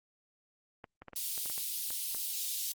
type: clicks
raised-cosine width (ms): 0.5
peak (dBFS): -31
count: 10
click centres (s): 0.842 / 1.02 / 1.083 / 1.133 / 1.378 / 1.459 / 1.499 / 1.579 / 1.905 / 2.147
type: high-pass noise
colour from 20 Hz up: white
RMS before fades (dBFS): -36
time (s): 1.16-2.72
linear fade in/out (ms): 0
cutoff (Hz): 3200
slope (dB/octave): 24
effects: Opus 24 kbps